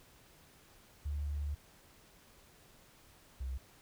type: tone pair in turn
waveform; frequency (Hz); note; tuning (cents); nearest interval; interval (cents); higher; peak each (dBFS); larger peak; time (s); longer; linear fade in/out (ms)
sine; 72.8 / 64.86; D2 / C2; -15 / -15; major second; 200; first; -34 / -36; first; 1.05-1.55 / 3.4-3.58; first; 10
effects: pink hiss -62 dBFS RMS until 3.81 s